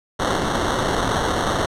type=noise with sample-and-hold; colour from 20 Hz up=violet; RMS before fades=-21 dBFS; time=0.19-1.66 s; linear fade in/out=10 ms; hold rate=2450 Hz; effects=low-pass 8000 Hz 12 dB/octave